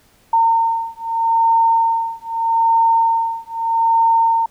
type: beating tone pair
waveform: sine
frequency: 912 / 912.8 Hz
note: A#5 / A#5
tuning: -38 / -37 cents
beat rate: 0.8 Hz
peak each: -16 dBFS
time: 0.33-4.46 s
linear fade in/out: 5 ms
effects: pink hiss -54 dBFS RMS until 4.5 s